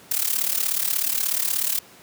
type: noise with amplitude modulation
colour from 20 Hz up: blue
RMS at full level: -20 dBFS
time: 0.11-1.79 s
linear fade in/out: 5 ms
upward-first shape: sine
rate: 36.6 Hz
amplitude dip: 80%
effects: pink hiss -48 dBFS RMS until 2.02 s + high-pass 150 Hz 12 dB/octave